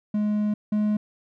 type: tone pair in turn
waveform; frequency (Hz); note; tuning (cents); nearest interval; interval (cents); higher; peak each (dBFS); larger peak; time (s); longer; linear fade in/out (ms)
triangle; 210 / 210.9; G#3 / G#3; +19 / +27; unison; 8; second; -19 / -18; second; 0.14-0.54 / 0.72-0.97; first; 5
effects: none